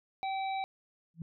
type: harmonic tone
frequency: 772 Hz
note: G5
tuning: 27 cents flat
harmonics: 1 / 3 / 5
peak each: -32 / -42 / -46 dBFS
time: 0.23-0.64 s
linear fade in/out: 0 ms
type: tone with exponential growth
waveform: sine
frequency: 164.81 Hz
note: E3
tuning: in tune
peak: -33 dBFS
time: 1.14-1.22 s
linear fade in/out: 2 ms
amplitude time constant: 17 ms
effects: none